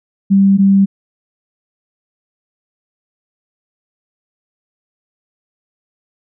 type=tone pair in turn; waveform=sine; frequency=196 / 196 Hz; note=G3 / G3; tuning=0 / 0 cents; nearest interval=unison; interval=0 cents; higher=neither; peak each=-6 dBFS; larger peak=neither; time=0.3-0.58 / 0.58-0.86 s; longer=neither; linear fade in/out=20 ms; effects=none